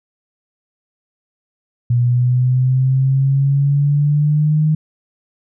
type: exponential sweep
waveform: sine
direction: up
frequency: 120.3 to 155.56 Hz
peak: -11 dBFS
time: 1.9-4.75 s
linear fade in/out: 5 ms
effects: none